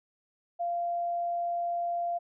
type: tone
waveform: sine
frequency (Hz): 692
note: F5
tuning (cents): -16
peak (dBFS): -28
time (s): 0.59-2.19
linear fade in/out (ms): 20
effects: none